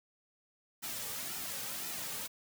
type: noise with flanger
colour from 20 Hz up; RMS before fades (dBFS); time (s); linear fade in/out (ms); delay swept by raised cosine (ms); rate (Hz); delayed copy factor
white; -40; 0.82-2.28; 20; 1.8 to 3; 1.9; -0.6
effects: none